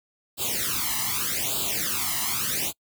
white noise with flanger, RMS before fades -27 dBFS, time 0.37-2.73 s, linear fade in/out 50 ms, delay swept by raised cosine 0.25 to 1.01 ms, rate 0.83 Hz, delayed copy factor +0.95, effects noise-tail reverb RT60 0.1 s tail -26 dB re dry + high-pass 60 Hz 12 dB/octave

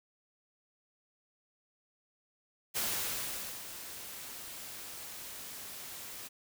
white noise with ADSR envelope, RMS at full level -33 dBFS, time 2.74-6.29 s, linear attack 29 ms, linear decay 840 ms, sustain -12 dB, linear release 25 ms, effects none

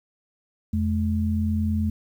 sine tone pair together, 85.16 / 214.6 Hz, F2 / A3, -43 / -43 cents, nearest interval octave + major third, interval 1600 cents, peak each -23 / -24 dBFS, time 0.73-1.9 s, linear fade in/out 5 ms, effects 9-bit

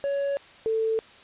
triangle / sine tone pair in turn, 560 / 444.5 Hz, C#5 / A4, +18 / +18 cents, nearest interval major third, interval 400 cents, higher first, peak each -22 dBFS, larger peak neither, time 0.04-0.37 / 0.66-0.99 s, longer neither, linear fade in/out 0 ms, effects white hiss -50 dBFS RMS until 1.23 s + resampled to 8000 Hz

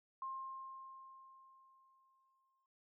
sine tone with exponential decay, 1062 Hz, C6, 25 cents sharp, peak -40 dBFS, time 0.22-2.66 s, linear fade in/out 2 ms, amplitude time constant 530 ms, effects none

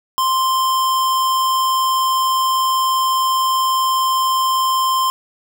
square tone, 1046.5 Hz, C6, in tune, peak -15 dBFS, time 0.18-5.1 s, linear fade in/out 0 ms, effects none

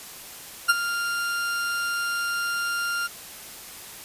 40% pulse tone with ADSR envelope, 1396.9 Hz, F6, in tune, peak -12 dBFS, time 0.68-3.08 s, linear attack 19 ms, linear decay 29 ms, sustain -12 dB, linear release 22 ms, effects white hiss -41 dBFS RMS until 4.04 s + resampled to 32000 Hz

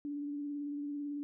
sine tone with vibrato, 289.2 Hz, D4, 27 cents flat, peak -36 dBFS, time 0.05-1.23 s, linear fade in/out 0 ms, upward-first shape sine, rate 18 Hz, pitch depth 22 cents each way, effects none

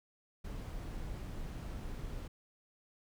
brown noise, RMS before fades -42 dBFS, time 0.44-2.28 s, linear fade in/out 10 ms, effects none

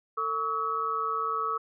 sine tone cluster, 449.4 / 1131 / 1289 Hz, A4 / C#6 / E6, +37 / +34 / -39 cents, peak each -37 / -31 / -29 dBFS, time 0.17-1.58 s, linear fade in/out 10 ms, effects none

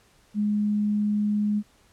sine tone, 208.5 Hz, G#3, 7 cents sharp, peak -21 dBFS, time 0.34-1.63 s, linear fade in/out 50 ms, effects pink hiss -60 dBFS RMS until 1.92 s + low-pass 11000 Hz 12 dB/octave

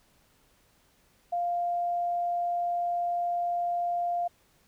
sine tone, 698.5 Hz, F5, in tune, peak -26 dBFS, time 1.32-4.28 s, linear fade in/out 10 ms, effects pink hiss -65 dBFS RMS until 4.67 s

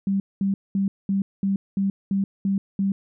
sine tone bursts, 196 Hz, G3, in tune, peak -19 dBFS, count 9, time 0.07-2.92 s, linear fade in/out 2 ms, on 130 ms, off 210 ms, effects none

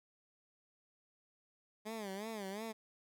15% pulse tone with vibrato, 207.7 Hz, G#3, in tune, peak -35 dBFS, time 1.85-2.73 s, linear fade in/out 20 ms, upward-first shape sine, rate 2.8 Hz, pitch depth 150 cents each way, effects none

